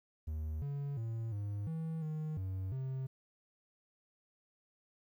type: tone with pitch steps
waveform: triangle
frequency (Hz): 77.6 / 141.6 / 113.6 / 102.1 / 161.6 / 155.1 / 94.5 / 132.1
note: D#2 / C#3 / A#2 / G#2 / E3 / D#3 / F#2 / C3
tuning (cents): -4 / +37 / -44 / -29 / -34 / -5 / +37 / +17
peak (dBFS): -34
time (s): 0.27-3.07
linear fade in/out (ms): 10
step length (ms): 350
effects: 12-bit